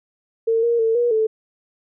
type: tone with pitch steps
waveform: sine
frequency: 453.2 / 469.4 / 449.6 / 479.8 / 438.9 Hz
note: A#4 / A#4 / A4 / A#4 / A4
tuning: -49 / +12 / +37 / +50 / -4 cents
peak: -15 dBFS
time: 0.47-1.27 s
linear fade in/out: 10 ms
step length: 160 ms
effects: none